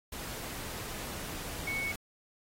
sine tone in noise, 2217 Hz, C#7, in tune, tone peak -32 dBFS, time 1.67-1.92 s, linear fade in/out 5 ms, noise pink, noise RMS -41 dBFS, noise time 0.12-1.96 s, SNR +6 dB, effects AAC 48 kbps

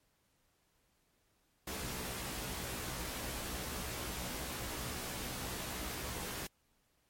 pink noise with comb filter, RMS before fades -41 dBFS, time 1.67-6.47 s, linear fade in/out 5 ms, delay 16 ms, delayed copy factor +0.85, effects pink hiss -75 dBFS RMS until 7.09 s + MP3 64 kbps

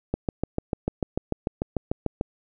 click train, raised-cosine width 2 ms, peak -11 dBFS, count 15, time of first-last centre 0.14-2.211 s, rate 6.76 Hz, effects none

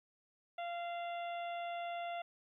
harmonic tone, 691 Hz, F5, 19 cents flat, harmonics 1 / 2 / 3 / 4 / 5, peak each -39 / -51 / -51 / -53 / -55 dBFS, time 0.58-2.22 s, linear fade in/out 5 ms, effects 13-bit

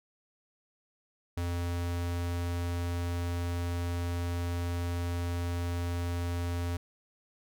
square tone, 86.8 Hz, F2, 10 cents flat, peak -31 dBFS, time 1.37-6.77 s, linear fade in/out 5 ms, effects none

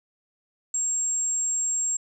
sine tone, 7530 Hz, A#8, 16 cents sharp, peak -23 dBFS, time 0.74-1.97 s, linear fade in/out 5 ms, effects none

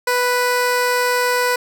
15% pulse tone, 493.9 Hz, B4, in tune, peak -9 dBFS, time 0.07-1.56 s, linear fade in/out 5 ms, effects none

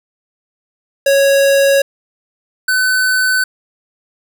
square tone pair in turn, 553 / 1511.7 Hz, C#5 / F#6, -4 / +37 cents, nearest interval octave + perfect fourth, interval 1741 cents, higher second, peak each -9 / -12 dBFS, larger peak first, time 1.06-1.82 / 2.68-3.44 s, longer neither, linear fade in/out 5 ms, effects 7-bit

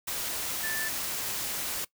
sine tone in noise, 1760 Hz, A6, in tune, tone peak -32 dBFS, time 0.63-0.89 s, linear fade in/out 10 ms, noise white, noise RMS -33 dBFS, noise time 0.07-1.85 s, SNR -2 dB, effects noise-tail reverb RT60 0.1 s tail -20 dB re dry

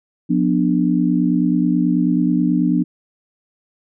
sine chord, B diminished, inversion second, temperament just, 177.8 / 246.9 / 296.3 Hz, F3 / B3 / D4, +31 / 0 / +15 cents, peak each -18 dBFS, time 0.29-2.84 s, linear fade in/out 20 ms, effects none

